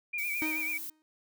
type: tone with vibrato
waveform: sine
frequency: 2349 Hz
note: D7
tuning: in tune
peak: -31 dBFS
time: 0.13-0.78 s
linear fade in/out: 10 ms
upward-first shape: sine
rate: 9.2 Hz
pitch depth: 62 cents each way
type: noise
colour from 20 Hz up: violet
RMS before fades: -40 dBFS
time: 0.18-0.9 s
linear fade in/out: 5 ms
type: tone with exponential decay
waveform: 45% pulse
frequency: 311.1 Hz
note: D#4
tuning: in tune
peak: -30 dBFS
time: 0.42-1.02 s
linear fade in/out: 0 ms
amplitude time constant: 130 ms
effects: none